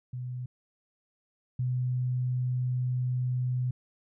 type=tone pair in turn; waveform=sine; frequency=125.2 / 125.82 Hz; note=B2 / B2; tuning=+24 / +33 cents; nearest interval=unison; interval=9 cents; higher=second; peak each=-33 / -26 dBFS; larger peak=second; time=0.13-0.46 / 1.59-3.71 s; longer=second; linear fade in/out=5 ms; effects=none